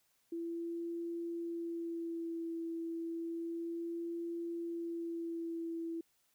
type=tone with vibrato; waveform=sine; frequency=335.2 Hz; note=E4; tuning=29 cents sharp; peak=-37 dBFS; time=0.32-6.01 s; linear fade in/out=5 ms; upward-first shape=sine; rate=0.31 Hz; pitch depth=19 cents each way; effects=white hiss -75 dBFS RMS until 6.34 s